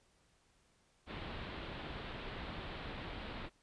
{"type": "low-pass noise", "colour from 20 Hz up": "pink", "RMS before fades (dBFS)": -45, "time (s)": [1.06, 3.5], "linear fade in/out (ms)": 50, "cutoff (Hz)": 4000, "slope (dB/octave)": 48, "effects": ["pink hiss -72 dBFS RMS until 3.62 s", "resampled to 22050 Hz"]}